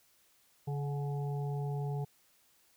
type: harmonic tone with a mistuned harmonic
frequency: 141.9 Hz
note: C#3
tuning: 41 cents sharp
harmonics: 1 / 3 / 5 / 6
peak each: -33 / -43 / -47 / -49 dBFS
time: 0.67-2.05 s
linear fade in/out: 10 ms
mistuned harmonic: 5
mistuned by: +49 cents
effects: white hiss -68 dBFS RMS until 2.76 s